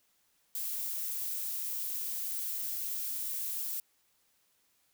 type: noise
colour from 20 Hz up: violet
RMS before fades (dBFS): -36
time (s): 0.55-3.8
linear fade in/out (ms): 2
effects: white hiss -72 dBFS RMS until 4.93 s